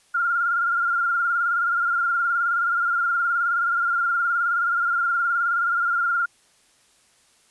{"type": "tone with vibrato", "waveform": "sine", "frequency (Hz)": 1396.9, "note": "F6", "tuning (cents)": 0, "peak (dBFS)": -19, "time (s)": [0.14, 6.26], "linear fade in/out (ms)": 10, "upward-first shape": "sine", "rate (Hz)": 19, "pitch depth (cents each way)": 48, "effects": ["white hiss -59 dBFS RMS until 7.5 s", "resampled to 24000 Hz"]}